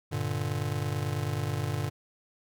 square chord, G minor, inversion none, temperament just, 98 / 117.6 / 147 Hz, G2 / Bb2 / D3, 0 / +16 / +2 cents, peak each -34 dBFS, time 0.11-1.9 s, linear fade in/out 20 ms, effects none

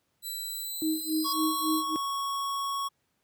5% pulse tone with pitch glide, 3986 to 4063 Hz, B7 to B7, +15 to +48 cents, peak -27 dBFS, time 0.22-1.84 s, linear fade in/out 50 ms, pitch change +33 cents, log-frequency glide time 0.6-1.15 s
sine tone with tremolo, 314.6 Hz, D#4, 19 cents sharp, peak -24 dBFS, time 0.82-1.96 s, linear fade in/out 0 ms, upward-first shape sine, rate 3.6 Hz, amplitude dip 95%
square tone with exponential growth, 4967 Hz, D#8, 4 cents flat, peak -30 dBFS, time 0.87-1.33 s, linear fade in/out 5 ms, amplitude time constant 100 ms
square tone, 1108.7 Hz, C#6, in tune, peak -30 dBFS, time 1.24-2.89 s, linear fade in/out 20 ms
effects pink hiss -75 dBFS RMS until 3.23 s + high-pass 80 Hz 12 dB/octave

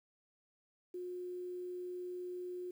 sine tone with quantisation, 359.6 Hz, F#4, 49 cents flat, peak -40 dBFS, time 0.94-2.71 s, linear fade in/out 5 ms, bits 11, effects none

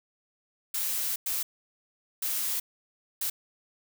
blue noise bursts at uneven times, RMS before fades -30 dBFS, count 4, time 0.74-1.16 / 1.26-1.43 / 2.22-2.6 / 3.21-3.3 s, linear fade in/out 5 ms, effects none

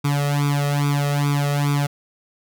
sawtooth tone with flanger, 143.7 Hz, D3, 37 cents flat, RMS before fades -20 dBFS, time 0.04-1.87 s, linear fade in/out 10 ms, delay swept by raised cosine 0.84 to 1.59 ms, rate 2.4 Hz, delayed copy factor +0.95, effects none

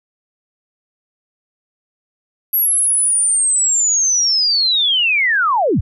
sine linear sweep, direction down, 11710 to 44.65 Hz, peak -12 dBFS, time 2.53-5.81 s, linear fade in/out 10 ms, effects none

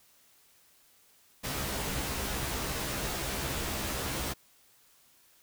pink noise with comb filter, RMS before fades -34 dBFS, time 1.43-4.34 s, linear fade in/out 20 ms, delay 15 ms, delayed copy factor +0.75, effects white hiss -63 dBFS RMS until 5.42 s

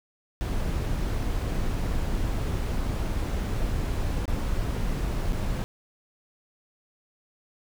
brown noise with dropouts, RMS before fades -27 dBFS, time 0.41-5.64 s, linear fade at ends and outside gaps 0 ms, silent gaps 4.255-4.279 / 5.323-5.33 s, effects none

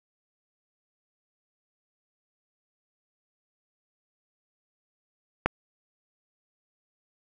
click, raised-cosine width 0.5 ms, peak -6 dBFS, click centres 5.46 s, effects none

